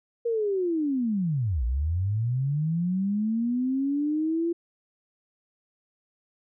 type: linear two-way sweep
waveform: sine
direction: down then up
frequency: 476.5 to 56 to 343.1 Hz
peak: -23 dBFS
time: 0.25-4.53 s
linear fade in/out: 10 ms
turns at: 1.64 s
effects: none